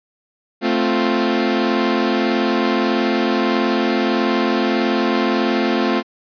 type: chord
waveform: sawtooth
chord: F major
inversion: first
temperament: equal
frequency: 220 / 261.6 / 349.2 Hz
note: A3 / C4 / F4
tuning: 0 / 0 / 0 cents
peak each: -16 dBFS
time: 0.61-6.03 s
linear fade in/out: 50 ms
effects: resampled to 11025 Hz